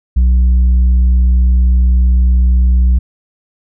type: tone with tanh clipping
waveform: triangle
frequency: 61.74 Hz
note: B1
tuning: in tune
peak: -7 dBFS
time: 0.16-2.99 s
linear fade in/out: 10 ms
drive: 8 dB
effects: none